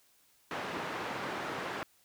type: band-pass noise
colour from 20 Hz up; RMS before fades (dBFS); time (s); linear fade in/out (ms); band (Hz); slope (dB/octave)
white; -38; 0.51-1.83; 0; 160 to 1500; 12
effects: white hiss -67 dBFS RMS until 2.04 s